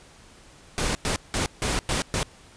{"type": "noise bursts at uneven times", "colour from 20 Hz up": "pink", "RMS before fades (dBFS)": -25, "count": 6, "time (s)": [[0.78, 0.95], [1.05, 1.16], [1.34, 1.46], [1.62, 1.79], [1.89, 2.02], [2.14, 2.23]], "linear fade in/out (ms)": 0, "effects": ["pink hiss -51 dBFS RMS until 2.56 s", "resampled to 22050 Hz"]}